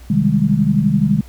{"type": "chord", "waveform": "sine", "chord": "Ab major seventh", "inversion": "first", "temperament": "equal", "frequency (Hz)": [130.81, 155.56, 196, 207.7], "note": ["C3", "Eb3", "G3", "Ab3"], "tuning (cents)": [0, 0, 0, 0], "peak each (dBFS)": [-21, -17, -17, -16], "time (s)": [0.1, 1.21], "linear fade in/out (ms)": 5, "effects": ["added 60 Hz sine -36 dBFS peak until 1.28 s", "pink hiss -47 dBFS RMS until 1.28 s"]}